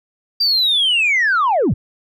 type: linear sweep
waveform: sine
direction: down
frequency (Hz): 4746 to 65.41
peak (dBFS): -11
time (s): 0.4-1.74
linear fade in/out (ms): 10
effects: tanh soft clip ceiling -10 dBFS